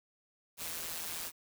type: noise with amplitude modulation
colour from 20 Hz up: white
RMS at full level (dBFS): -37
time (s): 0.57-1.32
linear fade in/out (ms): 50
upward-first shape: sine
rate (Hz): 165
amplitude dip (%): 70
effects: none